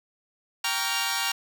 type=chord; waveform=10% pulse; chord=G half-diminished seventh; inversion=none; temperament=equal with one note detuned; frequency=784 / 932.3 / 1132.7 / 1396.9 Hz; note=G5 / Bb5 / Db6 / F6; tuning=0 / 0 / +37 / 0 cents; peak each=-23 / -21 / -24 / -23 dBFS; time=0.64-1.32 s; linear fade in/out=5 ms; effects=none